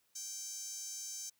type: tone with high-pass filter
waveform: sawtooth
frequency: 781 Hz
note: G5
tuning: 7 cents flat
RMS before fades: -44 dBFS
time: 0.15-1.3 s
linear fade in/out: 10 ms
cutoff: 6300 Hz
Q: 5.8
effects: white hiss -75 dBFS RMS until 1.39 s